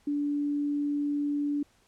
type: tone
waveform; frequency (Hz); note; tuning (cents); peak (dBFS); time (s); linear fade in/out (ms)
sine; 289.9; D4; -22; -26; 0.07-1.63; 5
effects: pink hiss -65 dBFS RMS until 1.87 s + low-pass 10000 Hz 12 dB/octave